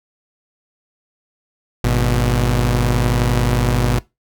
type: tone pair together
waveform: sawtooth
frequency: 51.14 / 121.5 Hz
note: G#1 / B2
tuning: -26 / -28 cents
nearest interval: octave + minor third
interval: 1498 cents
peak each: -13 dBFS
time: 1.84-3.99 s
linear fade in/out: 0 ms
effects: noise-tail reverb RT60 0.2 s tail -20 dB re dry